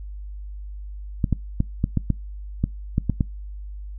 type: clicks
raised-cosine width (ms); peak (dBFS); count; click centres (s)
5; -7; 10; 1.242 / 1.327 / 1.604 / 1.841 / 1.973 / 2.103 / 2.64 / 2.981 / 3.097 / 3.208
effects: noise-tail reverb RT60 0.2 s tail -24 dB re dry + added 50 Hz sine -32 dBFS peak until 3.98 s